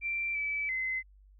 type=tone with pitch steps; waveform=sine; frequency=2353 / 2303 / 2051 Hz; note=D7 / D7 / C7; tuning=+3 / -34 / -35 cents; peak=-30 dBFS; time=0.01-1.03 s; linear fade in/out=50 ms; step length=340 ms; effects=added 49 Hz sine -55 dBFS peak until 1.39 s